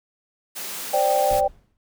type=high-pass noise; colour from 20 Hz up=white; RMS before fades=-32 dBFS; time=0.55-1.41 s; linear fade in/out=20 ms; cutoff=160 Hz; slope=24 dB/octave
type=chord; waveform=sine; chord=C suspended second; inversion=none; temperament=equal; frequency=523.3 / 587.3 / 784 Hz; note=C5 / D5 / G5; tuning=0 / 0 / 0 cents; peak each=-24 / -21 / -20 dBFS; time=0.93-1.48 s; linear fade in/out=10 ms
type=noise with exponential decay; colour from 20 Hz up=brown; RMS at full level=-30 dBFS; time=1.31-1.77 s; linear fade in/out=0 ms; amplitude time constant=100 ms
effects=none